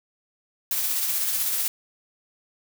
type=noise with tremolo; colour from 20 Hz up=blue; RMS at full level=-24 dBFS; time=0.71-1.68 s; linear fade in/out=2 ms; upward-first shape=sine; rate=16 Hz; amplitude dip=30%; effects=none